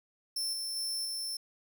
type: tone with level steps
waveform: sawtooth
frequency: 5350 Hz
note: E8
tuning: 25 cents sharp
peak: -29 / -32 / -30 / -32 dBFS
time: 0.36-1.37 s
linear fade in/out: 5 ms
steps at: 0.53 / 0.76 / 1.05 s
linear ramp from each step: 2 ms
effects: 10-bit